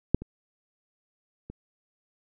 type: clicks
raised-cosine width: 3 ms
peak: -6 / -24 / -26 dBFS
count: 3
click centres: 0.146 / 0.22 / 1.5 s
effects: none